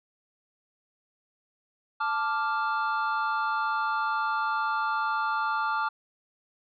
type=chord; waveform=triangle; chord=D minor; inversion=second; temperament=equal; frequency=880 / 1174.7 / 1396.9 Hz; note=A5 / D6 / F6; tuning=0 / 0 / 0 cents; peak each=-28 dBFS; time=2-5.89 s; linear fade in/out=10 ms; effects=resampled to 11025 Hz